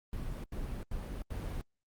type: noise bursts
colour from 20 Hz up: brown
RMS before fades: -38 dBFS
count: 4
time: 0.13-1.613 s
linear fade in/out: 2 ms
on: 310 ms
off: 81 ms
effects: Opus 32 kbps